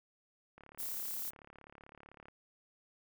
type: click train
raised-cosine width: 0.5 ms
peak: -39 dBFS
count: 62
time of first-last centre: 0.58-2.284 s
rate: 35.8 Hz
type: noise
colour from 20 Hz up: violet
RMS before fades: -40 dBFS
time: 0.78-1.31 s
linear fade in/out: 20 ms
effects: none